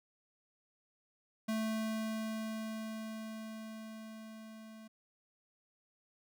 square tone with level ramp, 220 Hz, A3, in tune, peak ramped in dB -33 to -51 dBFS, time 1.48-4.88 s, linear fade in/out 10 ms, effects none

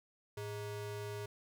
square ring-modulated tone, 260.4 Hz, C4, 8 cents flat, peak -38 dBFS, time 0.37-1.26 s, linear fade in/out 5 ms, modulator 152 Hz, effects none

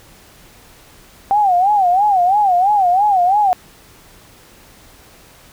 sine tone with vibrato, 770 Hz, G5, 31 cents flat, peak -10 dBFS, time 1.31-3.53 s, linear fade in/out 0 ms, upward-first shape sine, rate 3 Hz, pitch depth 160 cents each way, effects pink hiss -45 dBFS RMS until 5.52 s

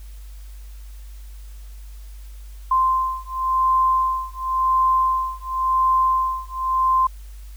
sine beating tone pair, 1042 / 1042.93 Hz, C6 / C6, -7 / -6 cents, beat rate 0.93 Hz, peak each -20 dBFS, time 2.71-7.07 s, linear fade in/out 5 ms, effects added 50 Hz sine -35 dBFS peak until 7.56 s + white hiss -53 dBFS RMS until 7.56 s

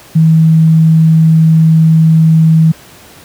sine tone, 160.6 Hz, E3, 45 cents flat, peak -3 dBFS, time 0.15-2.72 s, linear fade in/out 10 ms, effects pink hiss -37 dBFS RMS until 3.24 s + high-pass 80 Hz 12 dB/octave

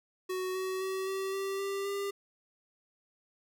square tone with pitch steps, 371.2 / 375.7 / 380.3 / 385 / 389.7 / 394.4 / 399.2 Hz, F#4 / F#4 / F#4 / G4 / G4 / G4 / G4, +6 / +26 / +48 / -31 / -10 / +11 / +32 cents, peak -33 dBFS, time 0.29-2.11 s, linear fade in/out 10 ms, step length 260 ms, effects none

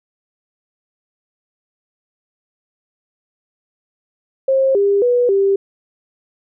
sine tone with pitch steps, 534 / 400.9 / 488.5 / 393.5 Hz, C5 / G4 / B4 / G4, +35 / +39 / -19 / +7 cents, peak -11 dBFS, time 4.48-5.56 s, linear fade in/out 5 ms, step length 270 ms, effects none

